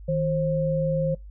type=tone pair together; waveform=sine; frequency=158.16 / 532 Hz; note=D#3 / C5; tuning=+29 / +29 cents; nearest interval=octave + major sixth; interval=2100 cents; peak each=-24 dBFS; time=0.08-1.15 s; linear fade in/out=10 ms; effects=noise-tail reverb RT60 0.2 s tail -25 dB re dry + added 50 Hz sine -39 dBFS peak until 1.3 s